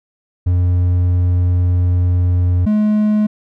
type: tone pair in turn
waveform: triangle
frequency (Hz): 89.1 / 211.9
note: F2 / G#3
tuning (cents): +35 / +35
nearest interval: octave + minor third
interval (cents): 1500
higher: second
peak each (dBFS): -9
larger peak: neither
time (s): 0.46-2.66 / 2.66-3.27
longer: first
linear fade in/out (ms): 10
effects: none